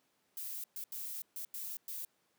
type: noise bursts at uneven times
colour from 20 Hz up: violet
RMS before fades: -42 dBFS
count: 6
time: 0.37-0.64 / 0.76-0.84 / 0.92-1.22 / 1.36-1.45 / 1.54-1.77 / 1.88-2.05 s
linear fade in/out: 2 ms
effects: pink hiss -75 dBFS RMS until 2.38 s + high-pass 200 Hz 12 dB/octave